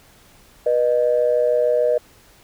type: tone pair together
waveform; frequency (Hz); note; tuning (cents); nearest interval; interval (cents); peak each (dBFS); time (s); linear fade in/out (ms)
sine; 486.3 / 613; B4 / D#5; -27 / -26; major third; 401; -17 / -17; 0.66-1.98; 5
effects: tanh soft clip ceiling -7 dBFS + pink hiss -51 dBFS RMS until 2.43 s